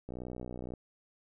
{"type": "click train", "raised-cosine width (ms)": 2, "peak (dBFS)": -28, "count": 41, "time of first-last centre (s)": [0.09, 0.737], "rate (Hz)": 61.8, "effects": []}